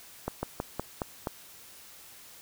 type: slowing click train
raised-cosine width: 1 ms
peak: -16 dBFS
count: 6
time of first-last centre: 0.28-1.272 s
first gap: 150 ms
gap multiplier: 1.14
effects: white hiss -51 dBFS RMS until 2.41 s